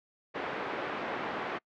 pink band-pass noise, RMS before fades -36 dBFS, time 0.34-1.59 s, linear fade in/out 20 ms, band 350 to 2000 Hz, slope 12 dB/octave, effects noise-tail reverb RT60 0.1 s tail -26 dB re dry + low-pass 4000 Hz 12 dB/octave

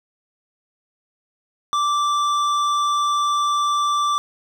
triangle tone with hard clipping, 1171 Hz, D6, 5 cents flat, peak -19 dBFS, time 1.73-4.18 s, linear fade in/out 0 ms, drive 14 dB, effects none

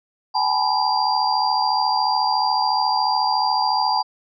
sine tone cluster, 777 / 851 / 914 / 994 / 4755 Hz, G5 / G#5 / A#5 / B5 / D8, -16 / +42 / -34 / +11 / +21 cents, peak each -24 / -21 / -29 / -23 / -24 dBFS, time 0.34-4.03 s, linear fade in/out 20 ms, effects none

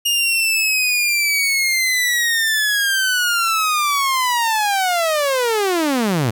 sawtooth linear sweep, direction down, 2846 to 103.83 Hz, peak -12 dBFS, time 0.05-6.31 s, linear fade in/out 10 ms, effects none

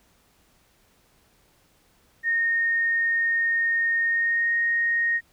sine tone with pitch glide, 1845 to 1862.1 Hz, A#6 to A#6, -18 to -2 cents, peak -20 dBFS, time 2.23-5.21 s, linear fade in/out 50 ms, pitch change +16 cents, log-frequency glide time 4.04-4.55 s, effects pink hiss -62 dBFS RMS until 5.32 s

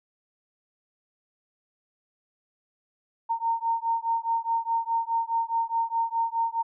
sine beating tone pair, 915 / 919.8 Hz, A#5 / A#5, -32 / -23 cents, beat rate 4.8 Hz, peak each -27 dBFS, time 3.29-6.63 s, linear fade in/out 20 ms, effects none

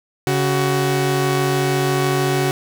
sawtooth tone pair together, 140 / 373.8 Hz, C#3 / F#4, +18 / +18 cents, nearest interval octave + perfect fourth, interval 1700 cents, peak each -15 dBFS, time 0.27-2.51 s, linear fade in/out 0 ms, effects none

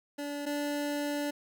25% pulse tone pair in turn, 288.5 / 290.7 Hz, D4 / D4, -31 / -18 cents, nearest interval unison, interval 13 cents, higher second, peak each -31 / -27 dBFS, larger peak second, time 0.18-0.46 / 0.46-1.31 s, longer second, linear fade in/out 10 ms, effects none

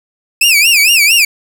sawtooth tone with vibrato, 2531 Hz, D#7, 29 cents sharp, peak -3 dBFS, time 0.41-1.25 s, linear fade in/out 5 ms, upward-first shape sine, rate 4.4 Hz, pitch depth 200 cents each way, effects none

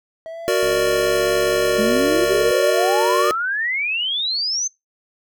triangle tone with vibrato, 646 Hz, E5, 35 cents flat, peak -27 dBFS, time 0.26-2.84 s, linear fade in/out 0 ms, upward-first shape sine, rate 1.2 Hz, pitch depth 64 cents each way
square chord, Gb augmented, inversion none, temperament equal, 370 / 466.2 / 587.3 Hz, Gb4 / Bb4 / D5, 0 / 0 / 0 cents, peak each -21 dBFS, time 0.48-3.31 s, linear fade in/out 0 ms
click train, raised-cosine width 2 ms, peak -22 dBFS, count 133, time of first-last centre 0.63-2.508 s, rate 70.3 Hz
sine exponential sweep, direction up, 206.1 to 6360 Hz, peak -19 dBFS, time 1.78-4.68 s, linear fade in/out 10 ms
effects noise-tail reverb RT60 0.2 s tail -23 dB re dry

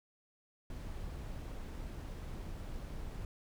brown noise, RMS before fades -43 dBFS, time 0.7-3.25 s, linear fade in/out 2 ms, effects none

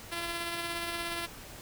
5% pulse tone with tremolo, 340.2 Hz, F4, 45 cents flat, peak -21 dBFS, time 0.11-1.27 s, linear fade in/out 20 ms, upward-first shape sine, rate 17 Hz, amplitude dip 30%, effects pink hiss -47 dBFS RMS until 1.61 s

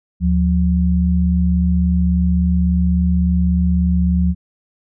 sine tone pair together, 75.13 / 178.7 Hz, D2 / F3, +40 / +40 cents, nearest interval octave + minor third, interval 1500 cents, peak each -15 dBFS, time 0.2-4.35 s, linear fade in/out 50 ms, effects none

